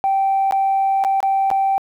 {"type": "tone with dropouts", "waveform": "sine", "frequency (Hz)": 779, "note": "G5", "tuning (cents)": -11, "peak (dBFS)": -13, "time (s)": [0.04, 1.78], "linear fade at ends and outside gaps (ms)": 0, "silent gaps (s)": [[0.51, 0.523], [1.039, 1.048], [1.204, 1.229], [1.503, 1.513]], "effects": ["tanh soft clip ceiling -11 dBFS", "9-bit"]}